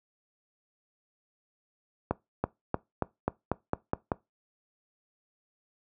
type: accelerating click train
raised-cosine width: 1 ms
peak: -12 dBFS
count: 9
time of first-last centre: 2.11-4.118 s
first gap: 330 ms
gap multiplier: 0.92
effects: noise-tail reverb RT60 0.2 s tail -21 dB re dry + high-pass 60 Hz 12 dB/octave